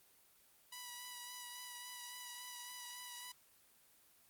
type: tone with vibrato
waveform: 5% pulse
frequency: 980 Hz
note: B5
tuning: 14 cents flat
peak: -35 dBFS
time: 0.72-3.32 s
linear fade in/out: 5 ms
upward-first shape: sine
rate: 3.6 Hz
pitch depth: 17 cents each way
effects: white hiss -68 dBFS RMS until 4.29 s + Opus 24 kbps